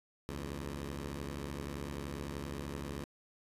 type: beating tone pair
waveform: 10% pulse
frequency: 70.3 / 83.3 Hz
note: C#2 / E2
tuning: +25 / +19 cents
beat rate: 13 Hz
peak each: -32 / -37 dBFS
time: 0.29-3.04 s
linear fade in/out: 0 ms
effects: resampled to 32000 Hz